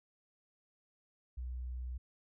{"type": "tone", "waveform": "sine", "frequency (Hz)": 62.2, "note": "B1", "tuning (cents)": 13, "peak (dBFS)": -38, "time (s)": [1.37, 1.98], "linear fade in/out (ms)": 10, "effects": []}